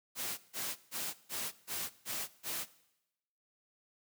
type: noise bursts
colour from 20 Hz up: white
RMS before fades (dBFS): -38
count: 7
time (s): 0.15-2.66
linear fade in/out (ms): 50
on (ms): 230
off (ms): 150
effects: noise-tail reverb RT60 0.9 s tail -19 dB re dry + high-pass 100 Hz 12 dB/octave